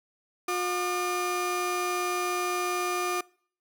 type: tone pair together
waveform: 30% pulse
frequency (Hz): 358.6 / 1206.2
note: F4 / D6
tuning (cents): +46 / +46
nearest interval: octave + major sixth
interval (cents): 2100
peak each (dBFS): -27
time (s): 0.48-3.21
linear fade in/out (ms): 5
effects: noise-tail reverb RT60 0.5 s tail -24 dB re dry